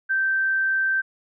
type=tone; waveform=sine; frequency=1559 Hz; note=G6; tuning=10 cents flat; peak=-19 dBFS; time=0.09-1.02 s; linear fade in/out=20 ms; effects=none